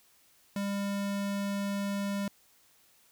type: tone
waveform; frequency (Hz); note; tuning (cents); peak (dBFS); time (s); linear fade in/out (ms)
square; 200; G3; +35; -31; 0.56-2.28; 2
effects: white hiss -64 dBFS RMS until 3.11 s